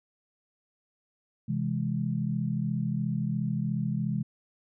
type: chord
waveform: sine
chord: C augmented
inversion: none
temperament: equal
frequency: 130.81 / 164.81 / 207.7 Hz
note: C3 / E3 / G#3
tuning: 0 / 0 / 0 cents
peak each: -31 dBFS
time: 1.48-4.23 s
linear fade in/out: 10 ms
effects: none